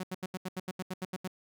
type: tone bursts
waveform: sawtooth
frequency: 185 Hz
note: F#3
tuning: in tune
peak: -30 dBFS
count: 12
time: 0-1.277 s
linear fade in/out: 5 ms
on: 34 ms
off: 79 ms
effects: none